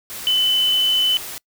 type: tone in noise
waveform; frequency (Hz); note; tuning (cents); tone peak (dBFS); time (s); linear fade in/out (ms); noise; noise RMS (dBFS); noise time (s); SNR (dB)
sine; 3019; F#7; +34; -14; 0.27-1.17; 0; white; -32; 0.1-1.38; +15
effects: noise-tail reverb RT60 0.1 s tail -26 dB re dry